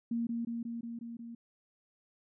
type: tone with echo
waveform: sine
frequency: 233.1 Hz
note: A#3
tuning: in tune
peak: -30 dBFS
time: 0.11-0.27 s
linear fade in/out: 5 ms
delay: 180 ms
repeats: 6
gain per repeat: -2 dB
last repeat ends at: 1.35 s
effects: none